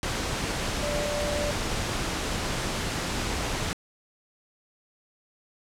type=tone in noise; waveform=sine; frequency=587.3 Hz; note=D5; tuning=in tune; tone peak=-29 dBFS; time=0.83-1.51 s; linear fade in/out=0 ms; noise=pink; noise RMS=-29 dBFS; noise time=0.03-3.73 s; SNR=-3 dB; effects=low-pass 8000 Hz 12 dB/octave